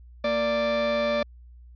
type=tone pair together; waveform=40% pulse; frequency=229.9 / 587.3 Hz; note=A#3 / D5; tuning=-24 / 0 cents; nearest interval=octave + major third; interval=1624 cents; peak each=-30 / -22 dBFS; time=0.24-1.23 s; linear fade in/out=5 ms; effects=added 60 Hz sine -45 dBFS peak until 1.75 s + resampled to 11025 Hz